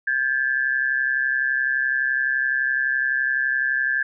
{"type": "tone pair together", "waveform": "sine", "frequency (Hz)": [1590.2, 1722], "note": ["G6", "A6"], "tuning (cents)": [24, -38], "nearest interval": "minor second", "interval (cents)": 138, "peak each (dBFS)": -22, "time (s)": [0.07, 4.03], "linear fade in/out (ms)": 5, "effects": []}